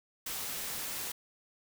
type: noise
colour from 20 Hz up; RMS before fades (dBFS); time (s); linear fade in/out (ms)
white; -38; 0.26-1.12; 5
effects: none